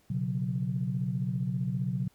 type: chord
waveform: sine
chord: B suspended second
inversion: none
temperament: equal with one note detuned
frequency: 123.47 / 138.59 / 182.24 Hz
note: B2 / C#3 / F#3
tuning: 0 / 0 / -26 cents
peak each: -32 dBFS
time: 0.1-2.08 s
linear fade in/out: 5 ms
effects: tanh soft clip ceiling -18 dBFS + pink hiss -66 dBFS RMS until 2.14 s